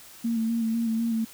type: tone with vibrato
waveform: sine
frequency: 227.6 Hz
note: A#3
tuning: 41 cents flat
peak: -23 dBFS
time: 0.24-1.25 s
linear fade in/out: 10 ms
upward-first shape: square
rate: 4 Hz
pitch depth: 28 cents each way
effects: white hiss -48 dBFS RMS until 1.33 s